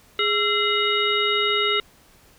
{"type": "harmonic tone with a mistuned harmonic", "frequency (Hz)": 415.3, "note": "G#4", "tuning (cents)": 0, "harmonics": [1, 3, 5, 7, 9], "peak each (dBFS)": [-25, -25, -25, -25, -25], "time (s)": [0.19, 1.8], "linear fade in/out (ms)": 2, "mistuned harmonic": 3, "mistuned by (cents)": 130, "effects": ["pink hiss -54 dBFS RMS until 2.38 s"]}